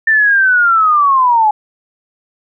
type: linear sweep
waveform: sine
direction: down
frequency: 1795 to 830.6 Hz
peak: -7 dBFS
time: 0.07-1.51 s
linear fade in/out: 5 ms
effects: none